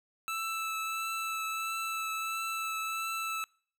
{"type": "tone with vibrato", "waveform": "25% pulse", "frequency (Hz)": 1318.5, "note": "E6", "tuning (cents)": 0, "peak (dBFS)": -29, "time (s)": [0.28, 3.44], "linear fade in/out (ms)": 0, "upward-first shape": "triangle", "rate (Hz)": 1.5, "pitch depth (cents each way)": 14, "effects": ["noise-tail reverb RT60 0.5 s tail -26 dB re dry"]}